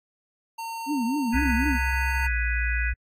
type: tone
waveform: square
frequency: 912 Hz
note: A#5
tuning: 38 cents flat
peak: -32 dBFS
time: 0.58-2.27 s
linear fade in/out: 10 ms
type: tone with vibrato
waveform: sine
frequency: 260 Hz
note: C4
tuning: 11 cents flat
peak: -23 dBFS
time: 0.86-1.79 s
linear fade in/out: 50 ms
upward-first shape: triangle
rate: 4 Hz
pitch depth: 280 cents each way
type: chord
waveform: sine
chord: G# minor seventh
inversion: third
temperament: equal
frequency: 1480 / 1661.2 / 1975.5 / 2489 Hz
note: F#6 / G#6 / B6 / D#7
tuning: 0 / 0 / 0 / 0 cents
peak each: -32 dBFS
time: 1.32-2.94 s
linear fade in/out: 50 ms
type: tone with pitch glide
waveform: sine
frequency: 66 to 58.8 Hz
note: C2 to A#1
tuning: +16 to +16 cents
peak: -24 dBFS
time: 1.34-2.94 s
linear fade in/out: 10 ms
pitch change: -200 cents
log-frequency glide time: 2.26-2.32 s
effects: AAC 48 kbps